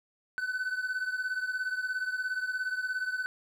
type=beating tone pair; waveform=triangle; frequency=1504 / 1521 Hz; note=F#6 / F#6; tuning=+28 / +47 cents; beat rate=17 Hz; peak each=-30 / -34 dBFS; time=0.38-3.26 s; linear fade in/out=0 ms; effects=none